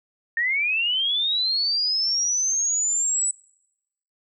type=linear sweep; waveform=sine; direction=up; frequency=1816 to 7970 Hz; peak=-20 dBFS; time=0.37-3.31 s; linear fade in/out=2 ms; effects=noise-tail reverb RT60 0.9 s tail -25 dB re dry